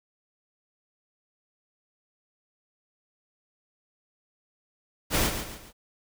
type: noise with echo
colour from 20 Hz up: pink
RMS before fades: -24 dBFS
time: 5.1-5.31 s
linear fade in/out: 50 ms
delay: 140 ms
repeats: 3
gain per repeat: -8 dB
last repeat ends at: 5.73 s
effects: none